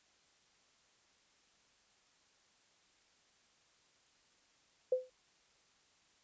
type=tone with exponential decay; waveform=sine; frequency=510 Hz; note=C5; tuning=44 cents flat; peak=-25 dBFS; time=4.92-5.1 s; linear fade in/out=5 ms; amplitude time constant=38 ms; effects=white hiss -70 dBFS RMS until 6.23 s + resampled to 16000 Hz